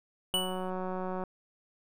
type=click train; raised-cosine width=1 ms; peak=-23 dBFS; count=167; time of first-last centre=0.34-1.237 s; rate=185 Hz
type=tone with exponential decay; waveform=square; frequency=2960 Hz; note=F#7; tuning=in tune; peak=-25 dBFS; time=0.34-0.7 s; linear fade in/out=1 ms; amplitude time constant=77 ms
effects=none